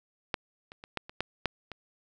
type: clicks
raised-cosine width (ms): 0.3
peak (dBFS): -12 / -29 / -28 / -15 / -27 / -13 / -11 / -24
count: 8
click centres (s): 0.342 / 0.719 / 0.839 / 0.973 / 1.095 / 1.206 / 1.457 / 1.717
effects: none